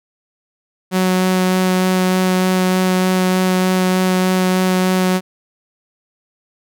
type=tone with vibrato; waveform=sawtooth; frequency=185 Hz; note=F#3; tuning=in tune; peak=-9 dBFS; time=0.91-5.21 s; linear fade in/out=50 ms; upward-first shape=sine; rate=3.3 Hz; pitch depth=8 cents each way; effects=none